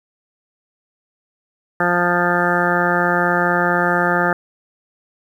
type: harmonic tone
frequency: 175.7 Hz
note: F3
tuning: 11 cents sharp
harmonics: 1 / 2 / 3 / 4 / 5 / 7 / 8 / 9 / 10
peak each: -23 / -23 / -23 / -23 / -23 / -23 / -23 / -23 / -23 dBFS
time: 1.8-4.33 s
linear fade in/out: 2 ms
effects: 8-bit